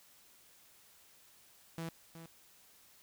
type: tone with echo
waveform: sawtooth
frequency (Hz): 164.81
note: E3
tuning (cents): 0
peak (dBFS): -35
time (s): 1.78-1.89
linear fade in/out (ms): 0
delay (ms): 370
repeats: 1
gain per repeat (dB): -10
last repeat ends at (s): 2.26
effects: white hiss -63 dBFS RMS until 3.02 s